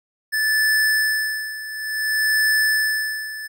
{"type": "tone with tremolo", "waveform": "square", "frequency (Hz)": 1746, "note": "A6", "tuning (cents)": -14, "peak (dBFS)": -16, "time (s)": [0.32, 3.48], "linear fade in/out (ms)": 20, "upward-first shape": "sine", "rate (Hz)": 0.57, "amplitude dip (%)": 80, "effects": []}